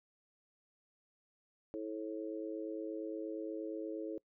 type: harmonic tone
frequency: 108.5 Hz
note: A2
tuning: 24 cents flat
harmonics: 3 / 4 / 5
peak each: -41 / -43 / -45 dBFS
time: 1.74-4.18 s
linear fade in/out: 0 ms
effects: noise-tail reverb RT60 0.1 s tail -24 dB re dry